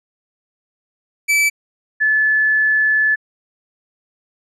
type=tone pair in turn; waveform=45% pulse / sine; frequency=2310 / 1730.5 Hz; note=D7 / A6; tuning=-29 / -29 cents; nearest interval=perfect fourth; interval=500 cents; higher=first; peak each=-12 dBFS; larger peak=neither; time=1.28-1.5 / 2-3.16 s; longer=second; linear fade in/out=20 ms; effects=low-pass 12000 Hz 12 dB/octave